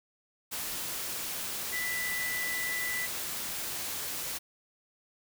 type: tone in noise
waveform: sine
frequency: 1984 Hz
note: B6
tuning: 7 cents sharp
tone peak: -32 dBFS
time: 1.72-3.07 s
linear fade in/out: 20 ms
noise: white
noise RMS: -36 dBFS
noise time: 0.51-4.39 s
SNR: +1 dB
effects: none